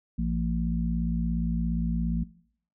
harmonic tone, 57.2 Hz, A#1, 32 cents flat, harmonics 1 / 3 / 4, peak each -29 / -29 / -30 dBFS, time 0.18-2.24 s, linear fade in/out 10 ms, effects noise-tail reverb RT60 0.6 s tail -19 dB re dry

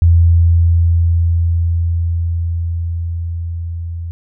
sine tone with level ramp, 84.4 Hz, E2, 41 cents sharp, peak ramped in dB -5 to -21 dBFS, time 0.02-4.11 s, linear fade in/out 0 ms, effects none

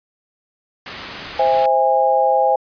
white low-pass noise, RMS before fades -33 dBFS, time 0.86-1.66 s, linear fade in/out 2 ms, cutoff 3500 Hz, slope 12 dB/octave
sine chord, C augmented, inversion none, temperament just, 523.3 / 654.1 / 817.6 Hz, C5 / E5 / G#5, 0 / -14 / -27 cents, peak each -17 / -19 / -15 dBFS, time 1.39-2.56 s, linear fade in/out 5 ms
effects resampled to 11025 Hz

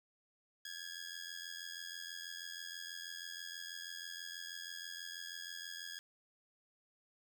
15% pulse ring-modulated tone, 1661.2 Hz, G#6, in tune, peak -35 dBFS, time 0.65-5.99 s, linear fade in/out 0 ms, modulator 43.1 Hz, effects none

